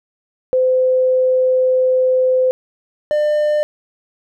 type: tone pair in turn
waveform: sine / triangle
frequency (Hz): 513 / 599.6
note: C5 / D5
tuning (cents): -34 / +36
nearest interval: minor third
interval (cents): 270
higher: second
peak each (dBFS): -11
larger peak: neither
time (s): 0.53-2.51 / 3.11-3.63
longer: first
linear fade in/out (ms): 0
effects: none